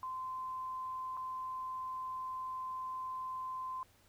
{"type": "tone with dropouts", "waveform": "sine", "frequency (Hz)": 1034, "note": "C6", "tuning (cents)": -21, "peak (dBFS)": -38, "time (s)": [0.03, 3.83], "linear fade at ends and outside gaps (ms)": 1, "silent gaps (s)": [1.169, 1.173], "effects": ["added 94 Hz sine -70 dBFS peak until 4.08 s", "pink hiss -67 dBFS RMS until 4.08 s"]}